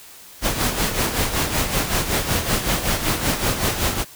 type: noise with tremolo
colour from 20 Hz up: pink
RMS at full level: -19 dBFS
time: 0.41-4.05 s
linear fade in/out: 50 ms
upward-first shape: sine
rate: 5.3 Hz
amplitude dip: 60%
effects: white hiss -43 dBFS RMS until 4.15 s